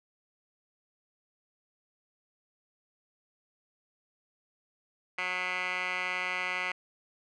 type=tone with band-pass filter; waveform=10% pulse; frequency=182.4 Hz; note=F#3; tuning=24 cents flat; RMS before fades=-33 dBFS; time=5.18-6.72 s; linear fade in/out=5 ms; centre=2000 Hz; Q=9.3; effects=resampled to 22050 Hz